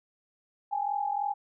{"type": "tone pair together", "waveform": "sine", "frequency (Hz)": [807.8, 851], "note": ["G#5", "G#5"], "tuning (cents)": [-48, 42], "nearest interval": "minor second", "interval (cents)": 90, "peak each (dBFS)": [-29, -32], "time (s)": [0.71, 1.34], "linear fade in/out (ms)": 20, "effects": []}